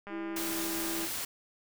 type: click train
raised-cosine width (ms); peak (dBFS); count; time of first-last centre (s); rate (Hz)
0.5; -29; 198; 0.07-1.045; 202
type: tone with vibrato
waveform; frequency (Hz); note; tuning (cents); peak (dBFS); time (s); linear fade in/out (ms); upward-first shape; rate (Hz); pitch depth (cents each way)
sine; 330; E4; +2; -35; 0.09-1.09; 50; triangle; 19; 10
type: noise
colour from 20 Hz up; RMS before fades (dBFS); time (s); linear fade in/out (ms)
white; -36; 0.36-1.25; 5
effects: none